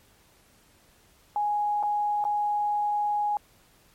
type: tone with dropouts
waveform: sine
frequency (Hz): 830.6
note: G#5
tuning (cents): 0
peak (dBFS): -23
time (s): 1.36-3.37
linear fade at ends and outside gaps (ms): 1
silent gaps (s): 1.828-1.834 / 2.241-2.251
effects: pink hiss -60 dBFS RMS until 3.94 s + MP3 64 kbps